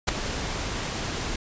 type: noise with ADSR envelope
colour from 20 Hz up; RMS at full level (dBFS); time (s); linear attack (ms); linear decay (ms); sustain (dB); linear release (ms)
pink; -18; 0.07-1.36; 19; 4; -12; 4
effects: resampled to 16000 Hz